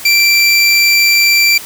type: tone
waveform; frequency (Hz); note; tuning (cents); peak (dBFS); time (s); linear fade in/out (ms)
25% pulse; 2349; D7; 0; -3; 0.05-1.58; 5
effects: white hiss -29 dBFS RMS until 1.65 s